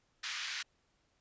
pink band-pass noise, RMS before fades -40 dBFS, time 0.23-0.63 s, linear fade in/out 10 ms, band 1500 to 6000 Hz, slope 24 dB/octave, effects pink hiss -75 dBFS RMS until 1.2 s + resampled to 16000 Hz

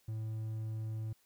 triangle tone, 110 Hz, A2, in tune, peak -34 dBFS, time 0.08-1.13 s, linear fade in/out 5 ms, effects white hiss -71 dBFS RMS until 1.25 s

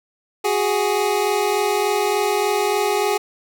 25% pulse tone pair together, 371.7 / 415.1 Hz, F#4 / G#4, +8 / -1 cents, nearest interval major second, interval 191 cents, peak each -19 / -15 dBFS, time 0.44-3.18 s, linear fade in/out 10 ms, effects none

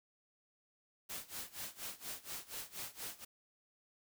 white noise with tremolo, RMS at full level -43 dBFS, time 1.09-3.25 s, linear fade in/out 10 ms, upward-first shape sine, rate 4.2 Hz, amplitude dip 90%, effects none

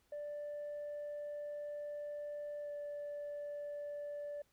sine tone with pitch glide, 587.3 to 582.9 Hz, D5 to D5, 0 to -13 cents, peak -39 dBFS, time 0.12-4.42 s, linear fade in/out 5 ms, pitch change -13 cents, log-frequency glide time 2.62-2.69 s, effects tanh soft clip ceiling -39 dBFS + pink hiss -75 dBFS RMS until 4.52 s

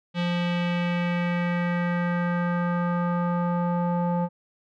square tone with low-pass filter sweep, 174.61 Hz, F3, in tune, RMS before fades -25 dBFS, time 0.14-4.29 s, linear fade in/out 50 ms, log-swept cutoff 3300 to 850 Hz, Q 2.4, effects none

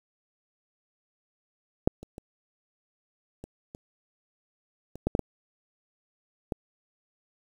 clicks, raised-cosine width 2 ms, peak -6 / -29 / -27 / -27 / -28 / -27 / -11 / -9 / -14 / -15 dBFS, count 10, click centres 1.875 / 2.03 / 2.181 / 3.44 / 3.749 / 4.956 / 5.07 / 5.151 / 5.193 / 6.522 s, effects 8-bit

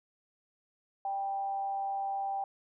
sine tone with frequency modulation, 787 Hz, G5, 7 cents sharp, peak -31 dBFS, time 1.05-2.44 s, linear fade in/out 2 ms, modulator 187 Hz, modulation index 0.23, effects none

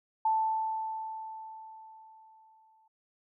sine tone with exponential decay, 881 Hz, A5, 2 cents sharp, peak -23 dBFS, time 0.25-2.88 s, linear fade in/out 5 ms, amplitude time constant 570 ms, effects none

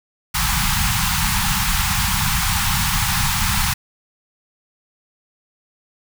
pink band-stop noise, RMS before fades -19 dBFS, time 0.34-3.74 s, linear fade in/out 10 ms, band 210 to 780 Hz, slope 96 dB/octave, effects none

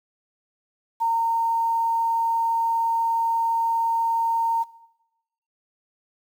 sine tone with quantisation, 917 Hz, A#5, 29 cents flat, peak -19 dBFS, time 1-4.64 s, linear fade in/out 20 ms, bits 8, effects noise-tail reverb RT60 0.9 s tail -18 dB re dry

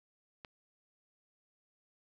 click, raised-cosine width 0.3 ms, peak -30 dBFS, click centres 0.448 s, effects none

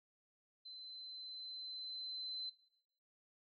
sine tone with level ramp, 4059 Hz, B7, 47 cents sharp, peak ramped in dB -49 to -40 dBFS, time 0.65-2.5 s, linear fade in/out 10 ms, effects noise-tail reverb RT60 0.8 s tail -18 dB re dry + MP3 48 kbps

